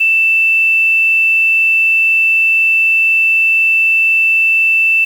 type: tone with quantisation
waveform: sine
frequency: 2658 Hz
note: E7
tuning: 14 cents sharp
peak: -8 dBFS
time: 0-5.05 s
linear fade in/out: 10 ms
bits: 6
effects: none